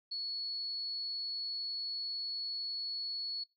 sine tone, 4389 Hz, C#8, 18 cents flat, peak -36 dBFS, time 0.11-3.44 s, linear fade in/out 10 ms, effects noise-tail reverb RT60 0.2 s tail -21 dB re dry

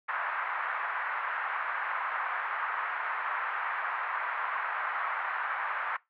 pink band-pass noise, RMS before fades -33 dBFS, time 0.08-5.97 s, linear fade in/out 10 ms, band 990 to 1800 Hz, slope 24 dB/octave, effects noise-tail reverb RT60 0.2 s tail -21 dB re dry + low-pass 3000 Hz 12 dB/octave

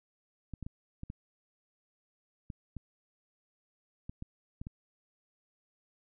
clicks, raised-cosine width 5 ms, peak -28 dBFS, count 11, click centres 0.537 / 0.627 / 0.665 / 1.034 / 1.101 / 2.502 / 2.767 / 4.095 / 4.224 / 4.615 / 4.669 s, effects none

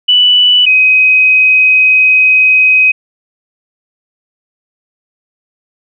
sine tone pair in turn, 2969 / 2522 Hz, F#7 / D#7, +5 / +23 cents, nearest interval minor third, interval 282 cents, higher first, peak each -4 / -4 dBFS, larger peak neither, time 0.08-0.66 / 0.66-2.92 s, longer second, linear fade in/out 10 ms, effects none

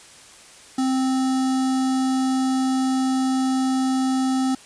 square tone with notch filter, 261.6 Hz, C4, in tune, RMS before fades -21 dBFS, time 0.78-4.55 s, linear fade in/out 5 ms, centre 2300 Hz, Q 1.1, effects white hiss -46 dBFS RMS until 4.65 s + resampled to 22050 Hz

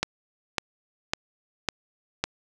click train, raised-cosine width 0.2 ms, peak -6 dBFS, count 5, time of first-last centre 0.03-2.24 s, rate 1.81 Hz, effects none

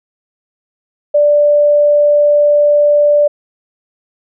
sine tone, 587.3 Hz, D5, in tune, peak -6 dBFS, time 1.14-3.28 s, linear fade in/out 10 ms, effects none

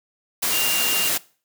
sine tone in noise, 2794 Hz, F7, in tune, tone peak -24 dBFS, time 0.52-1.09 s, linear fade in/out 10 ms, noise white, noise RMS -22 dBFS, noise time 0.42-1.18 s, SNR -5 dB, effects noise-tail reverb RT60 0.4 s tail -21 dB re dry + high-pass 150 Hz 12 dB/octave

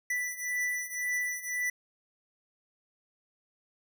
square beating tone pair, 1975.5 / 1977.4 Hz, B6 / B6, 0 / +2 cents, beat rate 1.9 Hz, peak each -36 / -33 dBFS, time 0.1-1.7 s, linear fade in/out 5 ms, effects none

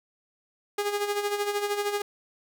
sawtooth tone with tremolo, 410 Hz, G#4, 22 cents flat, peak -20 dBFS, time 0.78-2.02 s, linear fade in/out 5 ms, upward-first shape sine, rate 13 Hz, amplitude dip 60%, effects none

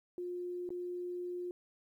sine tone with dropouts, 355.7 Hz, F4, 32 cents sharp, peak -37 dBFS, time 0.18-1.51 s, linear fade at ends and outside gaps 1 ms, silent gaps 0.691-0.704 s, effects 12-bit

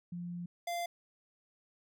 sine / square tone pair in turn, 174.61 / 691.8 Hz, F3 / F5, 0 / -17 cents, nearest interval 2 octaves, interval 2383 cents, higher second, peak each -38 / -35 dBFS, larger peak second, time 0.12-0.46 / 0.67-0.86 s, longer first, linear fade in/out 5 ms, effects none

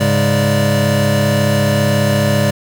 square tone cluster, 103.4 / 138.1 / 205.7 / 579 Hz, G#2 / C#3 / G#3 / D5, -7 / -6 / -16 / -25 cents, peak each -18 dBFS, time 0-2.51 s, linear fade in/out 10 ms, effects none

